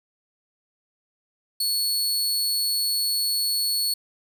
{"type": "tone", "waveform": "sawtooth", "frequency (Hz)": 4400, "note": "C#8", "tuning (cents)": -14, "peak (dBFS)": -19, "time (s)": [1.6, 3.94], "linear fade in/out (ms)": 5, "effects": []}